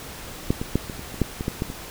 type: clicks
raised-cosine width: 3 ms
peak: -6 / -14 / -6 / -18 / -23 / -23 / -6 / -15 / -11 / -11 / -19 dBFS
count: 11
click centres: 0.505 / 0.615 / 0.756 / 0.898 / 0.994 / 1.143 / 1.217 / 1.409 / 1.481 / 1.621 / 1.701 s
effects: pink hiss -38 dBFS RMS until 1.9 s